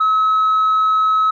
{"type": "tone", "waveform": "sine", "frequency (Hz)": 1286, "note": "E6", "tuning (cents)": -43, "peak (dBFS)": -10, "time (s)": [0, 1.31], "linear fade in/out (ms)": 10, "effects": ["tanh soft clip ceiling -10 dBFS"]}